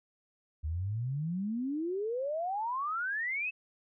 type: exponential sweep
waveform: sine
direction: up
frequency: 73.42 to 2654 Hz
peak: -31 dBFS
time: 0.63-3.51 s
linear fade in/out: 20 ms
effects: none